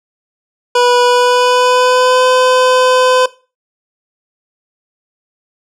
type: tone with pitch glide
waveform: 25% pulse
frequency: 489.7 to 508.4 Hz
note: B4 to C5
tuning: -15 to -50 cents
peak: -4 dBFS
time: 0.75-3.26 s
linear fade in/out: 5 ms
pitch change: +65 cents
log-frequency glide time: 1.03-2.25 s
effects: noise-tail reverb RT60 0.3 s tail -17 dB re dry + low-pass 7000 Hz 12 dB/octave